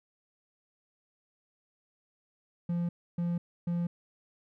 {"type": "tone bursts", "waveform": "triangle", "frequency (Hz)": 172.6, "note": "F3", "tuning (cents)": -20, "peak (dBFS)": -26, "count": 3, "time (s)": [2.69, 3.87], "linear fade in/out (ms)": 5, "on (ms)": 200, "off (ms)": 290, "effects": []}